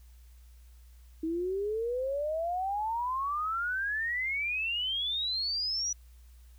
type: exponential sweep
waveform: sine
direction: up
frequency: 316.6 to 5920 Hz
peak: -29 dBFS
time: 1.23-5.93 s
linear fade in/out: 5 ms
effects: added 60 Hz sine -51 dBFS peak until 6.58 s + white hiss -67 dBFS RMS until 6.58 s